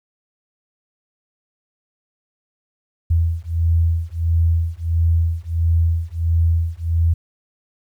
sine beating tone pair, 82.41 / 83.91 Hz, E2 / E2, 0 / +31 cents, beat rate 1.5 Hz, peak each -18 dBFS, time 3.1-7.14 s, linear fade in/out 10 ms, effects 9-bit

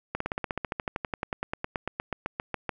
slowing click train, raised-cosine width 0.5 ms, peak -14 dBFS, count 28, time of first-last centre 0.15-2.693 s, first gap 54 ms, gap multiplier 1.04, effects none

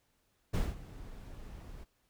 brown noise with ADSR envelope, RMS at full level -28 dBFS, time 0.53-1.85 s, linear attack 17 ms, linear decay 200 ms, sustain -19 dB, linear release 24 ms, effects pink hiss -75 dBFS RMS until 2.09 s

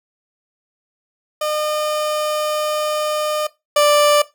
30% pulse tone pair in turn, 607 / 588.7 Hz, D#5 / D5, -43 / +4 cents, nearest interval minor second, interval 53 cents, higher first, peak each -16 / -8 dBFS, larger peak second, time 1.41-3.47 / 3.76-4.22 s, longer first, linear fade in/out 5 ms, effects noise-tail reverb RT60 0.2 s tail -17 dB re dry

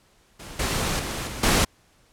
pink noise with level steps, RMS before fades -40 / -25 / -30 / -34 / -19 dBFS, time 0.39-1.65 s, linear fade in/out 10 ms, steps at 0.59 / 0.99 / 1.27 / 1.43 s, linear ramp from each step 5 ms, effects pink hiss -60 dBFS RMS until 2.12 s + low-pass 11000 Hz 12 dB/octave

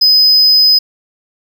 triangle tone, 5030 Hz, D#8, 18 cents sharp, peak -4 dBFS, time 0.01-0.79 s, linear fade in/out 10 ms, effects none

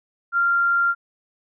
sine tone, 1388 Hz, F6, 11 cents flat, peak -16 dBFS, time 0.32-0.95 s, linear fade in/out 50 ms, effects none

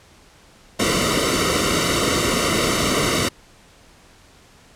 pink noise with comb filter, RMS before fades -19 dBFS, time 0.79-3.29 s, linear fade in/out 10 ms, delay 1.2 ms, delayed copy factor -0.9, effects pink hiss -50 dBFS RMS until 4.75 s + low-pass 9000 Hz 12 dB/octave

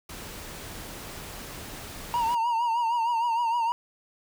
pink noise, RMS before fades -40 dBFS, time 0.09-2.35 s, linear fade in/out 5 ms
triangle tone with vibrato, 932.3 Hz, A#5, in tune, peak -21 dBFS, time 2.14-3.72 s, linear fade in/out 0 ms, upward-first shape triangle, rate 6.5 Hz, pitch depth 82 cents each way
effects none

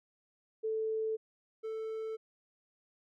sine / triangle tone pair in turn, 440 / 441.6 Hz, A4 / A4, 0 / +6 cents, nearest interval unison, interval 6 cents, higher second, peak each -31 / -34 dBFS, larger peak first, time 0.63-1.17 / 1.63-2.17 s, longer neither, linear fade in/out 20 ms, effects none

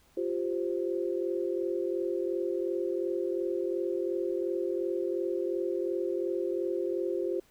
sine chord, F suspended second, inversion none, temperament equal, 349.2 / 392 / 523.3 Hz, F4 / G4 / C5, 0 / 0 / 0 cents, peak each -31 / -33 / -35 dBFS, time 0.17-7.4 s, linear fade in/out 5 ms, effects pink hiss -64 dBFS RMS until 7.5 s

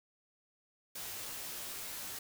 white noise with comb filter, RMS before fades -43 dBFS, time 0.95-2.19 s, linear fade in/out 5 ms, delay 15 ms, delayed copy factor -0.7, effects none

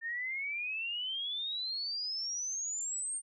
sine exponential sweep, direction up, 1800 to 8870 Hz, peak -34 dBFS, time 0.01-3.22 s, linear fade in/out 50 ms, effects none

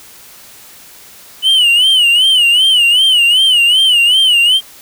triangle tone with vibrato, 2960 Hz, F#7, in tune, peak -5 dBFS, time 1.42-4.61 s, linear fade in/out 50 ms, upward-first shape sine, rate 2.6 Hz, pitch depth 120 cents each way, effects white hiss -38 dBFS RMS until 4.81 s

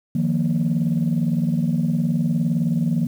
sine chord, Eb suspended second, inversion none, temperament just, 155.56 / 175.01 / 233.3 Hz, Eb3 / F3 / Bb3, 0 / +4 / +2 cents, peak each -21 dBFS, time 0.15-3.07 s, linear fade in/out 5 ms, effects tanh soft clip ceiling -12 dBFS + 8-bit

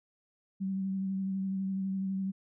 sine tone with vibrato, 192 Hz, G3, 36 cents flat, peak -30 dBFS, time 0.6-2.32 s, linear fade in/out 20 ms, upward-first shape sine, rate 12 Hz, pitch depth 19 cents each way, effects none

